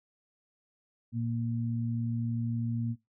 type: tone pair together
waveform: sine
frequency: 116.55 / 233.1 Hz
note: A#2 / A#3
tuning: 0 / 0 cents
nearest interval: octave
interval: 1200 cents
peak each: -31 / -33 dBFS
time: 1.12-2.96 s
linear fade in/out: 50 ms
effects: noise-tail reverb RT60 0.2 s tail -20 dB re dry